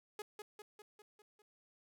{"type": "tone with echo", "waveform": "sawtooth", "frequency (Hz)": 420.1, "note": "G#4", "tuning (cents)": 20, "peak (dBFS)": -38, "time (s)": [0.19, 0.22], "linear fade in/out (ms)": 2, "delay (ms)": 200, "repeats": 6, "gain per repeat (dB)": -4, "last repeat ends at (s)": 1.42, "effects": []}